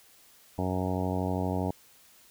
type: harmonic tone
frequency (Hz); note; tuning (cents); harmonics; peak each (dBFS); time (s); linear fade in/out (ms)
92.5; F#2; 0; 1 / 2 / 3 / 4 / 5 / 6 / 7 / 8 / 9 / 10; -32 / -33 / -34 / -39 / -38 / -41 / -38 / -41 / -39 / -43; 0.58-1.71; 5
effects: white hiss -58 dBFS RMS until 2.3 s